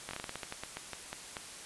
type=slowing click train; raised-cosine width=0.3 ms; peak=-22 dBFS; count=15; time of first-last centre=0.09-1.368 s; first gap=20 ms; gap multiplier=1.21; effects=white hiss -47 dBFS RMS until 1.65 s + resampled to 24000 Hz